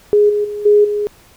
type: tone with level steps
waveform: sine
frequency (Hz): 415.3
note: G#4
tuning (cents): 0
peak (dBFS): -7 / -13 / -21 / -6 / -15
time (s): 0.13-1.07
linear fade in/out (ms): 0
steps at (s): 0.29 / 0.44 / 0.65 / 0.84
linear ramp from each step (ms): 10
effects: pink hiss -47 dBFS RMS until 1.36 s